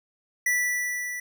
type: tone with level ramp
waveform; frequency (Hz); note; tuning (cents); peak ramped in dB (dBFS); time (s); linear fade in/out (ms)
square; 1965; B6; -9; -21 to -32; 0.46-1.2; 5
effects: none